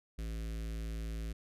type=tone with notch filter; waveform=square; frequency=55 Hz; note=A1; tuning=in tune; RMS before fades=-39 dBFS; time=0.18-1.33 s; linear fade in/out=10 ms; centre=890 Hz; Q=0.78; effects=resampled to 32000 Hz